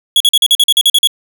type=tone bursts; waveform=45% pulse; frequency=3349 Hz; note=G#7; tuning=14 cents sharp; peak=-6 dBFS; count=11; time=0.16-1.073 s; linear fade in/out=2 ms; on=43 ms; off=44 ms; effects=none